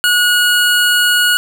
25% pulse tone, 1452 Hz, F#6, 33 cents flat, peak -6 dBFS, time 0.04-1.37 s, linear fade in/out 0 ms, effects none

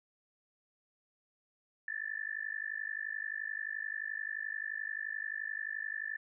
sine tone with amplitude modulation, 1760 Hz, A6, in tune, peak -32 dBFS, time 1.88-6.17 s, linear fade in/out 2 ms, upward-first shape sine, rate 51.5 Hz, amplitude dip 100%, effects none

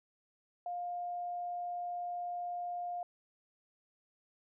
sine tone, 706 Hz, F5, 19 cents sharp, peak -36 dBFS, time 0.66-3.03 s, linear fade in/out 2 ms, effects none

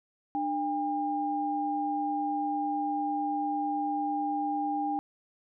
sine tone pair together, 298.5 / 804.3 Hz, D4 / G5, +28 / +44 cents, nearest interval octave + perfect fourth, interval 1716 cents, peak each -32 / -29 dBFS, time 0.35-4.99 s, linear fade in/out 0 ms, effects none

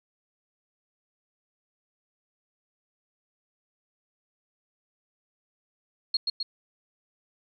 sine tone with echo, 4293 Hz, C8, 44 cents sharp, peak -21 dBFS, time 6.14-6.17 s, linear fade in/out 5 ms, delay 130 ms, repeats 2, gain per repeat -3 dB, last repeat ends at 6.43 s, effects none

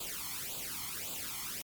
white noise with flanger, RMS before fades -40 dBFS, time 0-1.62 s, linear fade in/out 5 ms, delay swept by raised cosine 0.26 to 0.95 ms, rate 1.8 Hz, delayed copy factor +0.8, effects MP3 96 kbps

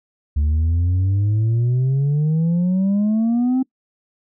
sine exponential sweep, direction up, 72.2 to 264.1 Hz, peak -12 dBFS, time 0.36-3.63 s, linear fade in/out 10 ms, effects noise-tail reverb RT60 0.1 s tail -24 dB re dry + tanh soft clip ceiling -14 dBFS

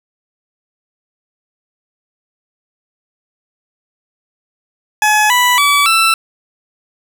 20% pulse tone with pitch steps, 849 / 986.6 / 1146.4 / 1332.2 Hz, G#5 / B5 / D6 / E6, +38 / -2 / -42 / +18 cents, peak -4 dBFS, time 5.02-6.14 s, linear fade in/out 2 ms, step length 280 ms, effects none

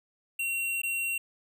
square tone with dropouts, 2741 Hz, F7, 33 cents flat, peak -29 dBFS, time 0.39-1.18 s, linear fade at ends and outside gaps 5 ms, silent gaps 0.818-0.833 s, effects none

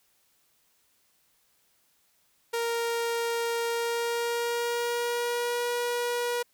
sawtooth tone with pitch glide, 466.2 to 481.8 Hz, A#4 to B4, 0 to -43 cents, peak -23 dBFS, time 2.53-6.43 s, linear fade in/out 10 ms, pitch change +57 cents, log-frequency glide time 3.67-5.69 s, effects white hiss -68 dBFS RMS until 6.53 s

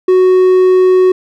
triangle tone, 370 Hz, F#4, in tune, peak -3 dBFS, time 0.08-1.12 s, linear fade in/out 5 ms, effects none

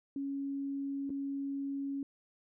sine tone with dropouts, 277.2 Hz, C#4, in tune, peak -34 dBFS, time 0.16-2.03 s, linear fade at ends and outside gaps 2 ms, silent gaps 1.095-1.102 s, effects none

